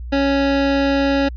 25% pulse tone, 277.2 Hz, C#4, in tune, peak -11 dBFS, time 0.12-1.29 s, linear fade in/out 10 ms, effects added 60 Hz sine -27 dBFS peak until 1.36 s + resampled to 11025 Hz

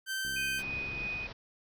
sawtooth tone, 1552 Hz, G6, 18 cents flat, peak -29 dBFS, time 0.06-0.63 s, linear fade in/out 50 ms
click train, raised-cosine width 3 ms, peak -37 dBFS, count 56, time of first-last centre 0.25-1.066 s, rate 67.4 Hz
sine tone with tremolo, 2489 Hz, D#7, in tune, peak -33 dBFS, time 0.36-1.27 s, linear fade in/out 5 ms, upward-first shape sine, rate 3.1 Hz, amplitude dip 30%
pink low-pass noise, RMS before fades -45 dBFS, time 0.58-1.33 s, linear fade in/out 10 ms, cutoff 5500 Hz, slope 96 dB/octave
effects none

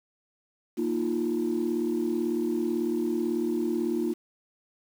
sine chord, Bb suspended fourth, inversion none, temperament equal, 233.1 / 311.1 / 349.2 Hz, Bb3 / Eb4 / F4, 0 / 0 / 0 cents, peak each -29 / -29 / -27 dBFS, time 0.77-4.14 s, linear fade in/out 20 ms, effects tanh soft clip ceiling -19 dBFS + 8-bit

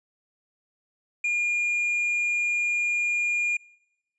triangle tone, 2420 Hz, D#7, 49 cents flat, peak -21 dBFS, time 1.24-3.57 s, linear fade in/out 5 ms, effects noise-tail reverb RT60 1.0 s tail -25 dB re dry + resampled to 22050 Hz

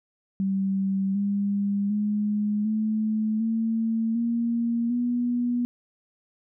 sine tone with pitch steps, 193.7 / 201.1 / 208.8 / 216.8 / 225.1 / 233.7 / 242.6 Hz, G3 / G3 / G#3 / A3 / A3 / A#3 / B3, -20 / +44 / +10 / -25 / +40 / +5 / -31 cents, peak -22 dBFS, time 0.4-5.65 s, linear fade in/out 0 ms, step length 750 ms, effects none

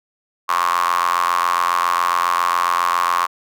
square tone with high-pass filter, 43.65 Hz, F1, in tune, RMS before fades -18 dBFS, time 0.48-3.27 s, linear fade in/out 20 ms, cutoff 1100 Hz, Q 9.4, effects none

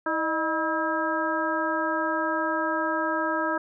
harmonic tone with a mistuned harmonic, 322.5 Hz, E4, 38 cents flat, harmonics 1 / 2 / 3 / 4 / 5, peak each -30 / -30 / -30 / -30 / -30 dBFS, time 0.06-3.58 s, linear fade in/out 5 ms, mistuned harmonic 2, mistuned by -79 cents, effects none

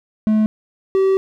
triangle tone pair in turn, 215.7 / 384.3 Hz, A3 / G4, -34 / -34 cents, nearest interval minor seventh, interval 1000 cents, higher second, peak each -10 dBFS, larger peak neither, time 0.27-0.46 / 0.95-1.17 s, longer second, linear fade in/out 0 ms, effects none

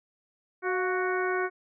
harmonic tone with a mistuned harmonic, 370.1 Hz, F#4, in tune, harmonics 1 / 2 / 3 / 4 / 5 / 6, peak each -28 / -35 / -34 / -32 / -38 / -39 dBFS, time 0.62-1.5 s, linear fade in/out 50 ms, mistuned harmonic 2, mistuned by -56 cents, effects none

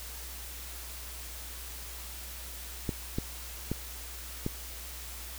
clicks, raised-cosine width 3 ms, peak -17 dBFS, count 4, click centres 2.892 / 3.185 / 3.716 / 4.464 s, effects added 60 Hz sine -44 dBFS peak until 5.38 s + white hiss -44 dBFS RMS until 5.38 s

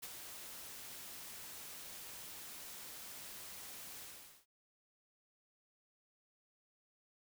white noise with ADSR envelope, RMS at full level -45 dBFS, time 0.02-4.46 s, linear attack 16 ms, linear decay 37 ms, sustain -5 dB, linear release 460 ms, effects none

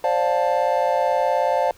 triangle chord, D minor seventh, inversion third, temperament just, 528.6 / 587.3 / 704.8 / 881 Hz, C5 / D5 / F5 / A5, +18 / 0 / +16 / +2 cents, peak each -21 dBFS, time 0.04-1.71 s, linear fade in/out 2 ms, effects pink hiss -51 dBFS RMS until 1.77 s

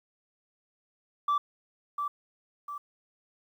sine tone with echo, 1163 Hz, D6, 17 cents flat, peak -21 dBFS, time 1.28-1.38 s, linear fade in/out 5 ms, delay 700 ms, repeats 2, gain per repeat -7 dB, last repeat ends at 2.78 s, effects tanh soft clip ceiling -22 dBFS + 10-bit

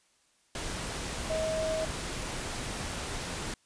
sine tone in noise, 636 Hz, D#5, 38 cents sharp, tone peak -29 dBFS, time 1.3-1.85 s, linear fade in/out 2 ms, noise pink, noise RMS -36 dBFS, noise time 0.55-3.54 s, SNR +4 dB, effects white hiss -68 dBFS RMS until 3.65 s + resampled to 22050 Hz

